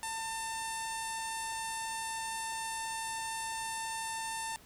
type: tone with low-pass filter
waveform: sawtooth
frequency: 897 Hz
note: A5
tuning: 33 cents sharp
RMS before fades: -38 dBFS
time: 0.03-4.56 s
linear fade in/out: 0 ms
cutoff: 9500 Hz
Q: 4.1
effects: pink hiss -58 dBFS RMS until 4.65 s